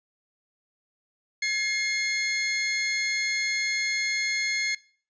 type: tone pair together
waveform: sawtooth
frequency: 1700 / 2142 Hz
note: G#6 / C7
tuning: +40 / +40 cents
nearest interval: major third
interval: 400 cents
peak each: -31 / -21 dBFS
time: 1.42-4.75 s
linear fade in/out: 5 ms
effects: noise-tail reverb RT60 0.5 s tail -22 dB re dry + resampled to 16000 Hz